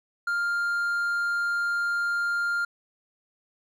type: tone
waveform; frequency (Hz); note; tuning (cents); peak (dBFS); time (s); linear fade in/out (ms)
triangle; 1400; F6; +4; -22; 0.27-2.65; 5
effects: none